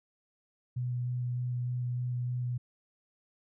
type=tone with vibrato; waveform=sine; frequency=123.5 Hz; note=B2; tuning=in tune; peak=-30 dBFS; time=0.76-2.58 s; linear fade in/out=10 ms; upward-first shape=square; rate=3.3 Hz; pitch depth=8 cents each way; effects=none